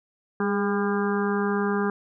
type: harmonic tone with a mistuned harmonic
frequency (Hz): 201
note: G3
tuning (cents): +44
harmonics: 1 / 2 / 4 / 5 / 6 / 7 / 8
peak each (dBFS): -25 / -26 / -34 / -35 / -33 / -36 / -34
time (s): 0.4-1.9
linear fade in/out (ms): 2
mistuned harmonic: 2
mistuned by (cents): +29
effects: none